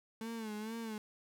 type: tone with vibrato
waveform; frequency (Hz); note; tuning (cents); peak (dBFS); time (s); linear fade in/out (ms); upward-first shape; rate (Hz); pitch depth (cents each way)
35% pulse; 220; A3; 0; -38; 0.21-0.98; 2; sine; 2.2; 80
effects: none